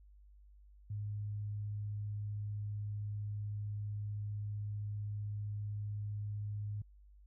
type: tone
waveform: sine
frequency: 103.83 Hz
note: G#2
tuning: in tune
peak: -37 dBFS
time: 0.9-6.82 s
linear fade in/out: 5 ms
effects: added 50 Hz sine -57 dBFS peak until 7.26 s